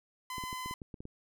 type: tone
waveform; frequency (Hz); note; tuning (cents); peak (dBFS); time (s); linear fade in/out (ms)
sawtooth; 1018; C6; -48; -34; 0.3-0.74; 2
type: clicks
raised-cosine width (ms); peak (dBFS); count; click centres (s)
3; -31; 9; 0.382 / 0.438 / 0.529 / 0.66 / 0.711 / 0.818 / 0.942 / 1.005 / 1.054
effects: none